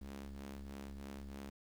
sawtooth ring-modulated tone, 69.3 Hz, C#2, in tune, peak -39 dBFS, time 0.01-1.5 s, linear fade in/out 5 ms, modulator 137 Hz, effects 11-bit

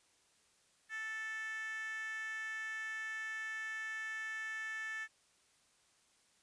10% pulse tone with high-pass filter, 440 Hz, A4, in tune, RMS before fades -42 dBFS, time 0.89-5.08 s, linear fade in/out 50 ms, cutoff 1700 Hz, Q 7.6, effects white hiss -71 dBFS RMS until 6.42 s + resampled to 22050 Hz

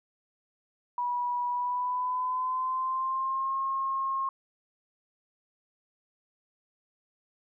sine tone with pitch glide, 975 to 1075.6 Hz, B5 to C6, -23 to +47 cents, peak -27 dBFS, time 0.98-4.29 s, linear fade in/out 2 ms, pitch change +170 cents, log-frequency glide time 1.49-3.56 s, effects none

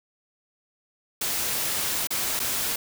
white noise with dropouts, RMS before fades -27 dBFS, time 1.21-2.76 s, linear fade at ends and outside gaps 5 ms, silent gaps 2.072-2.105 / 2.394-2.399 s, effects none

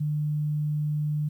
sine tone, 150 Hz, D3, 37 cents sharp, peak -24 dBFS, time 0-1.29 s, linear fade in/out 10 ms, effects 10-bit

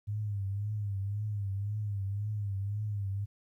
sine tone with vibrato, 101.9 Hz, G#2, 32 cents flat, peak -31 dBFS, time 0.07-3.26 s, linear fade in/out 20 ms, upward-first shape triangle, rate 1.9 Hz, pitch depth 92 cents each way, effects 12-bit

